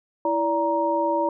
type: tone cluster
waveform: sine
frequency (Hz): 330.2 / 579 / 938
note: E4 / D5 / A#5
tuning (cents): +3 / -25 / +11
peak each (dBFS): -26 / -24 / -23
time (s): 0.25-1.29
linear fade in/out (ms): 2
effects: none